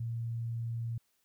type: tone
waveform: sine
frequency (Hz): 116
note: A#2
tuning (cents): -8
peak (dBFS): -33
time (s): 0-0.98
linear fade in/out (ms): 5
effects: white hiss -75 dBFS RMS until 1.24 s